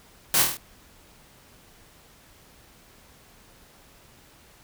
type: noise with echo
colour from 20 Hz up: white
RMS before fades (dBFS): -21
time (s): 0.34-0.42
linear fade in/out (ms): 0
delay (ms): 25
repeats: 6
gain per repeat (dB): -3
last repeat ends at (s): 0.57
effects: pink hiss -54 dBFS RMS until 4.63 s